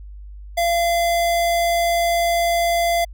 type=tone; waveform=square; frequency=684 Hz; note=F5; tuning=36 cents flat; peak=-17 dBFS; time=0.57-3.05 s; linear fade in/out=10 ms; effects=added 50 Hz sine -34 dBFS peak until 3.13 s